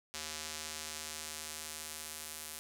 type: tone with band-pass filter sweep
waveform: square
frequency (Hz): 77.4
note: D#2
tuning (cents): -9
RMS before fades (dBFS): -44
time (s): 0.14-2.59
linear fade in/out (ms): 0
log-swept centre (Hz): 6300 to 11000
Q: 0.9
effects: none